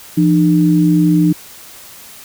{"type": "tone pair together", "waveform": "sine", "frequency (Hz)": [170.02, 303.5], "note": ["F3", "D#4"], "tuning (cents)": [-46, -43], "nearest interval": "minor seventh", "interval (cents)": 1003, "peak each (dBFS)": -11, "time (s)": [0.17, 1.33], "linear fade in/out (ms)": 10, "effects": ["white hiss -37 dBFS RMS until 2.24 s"]}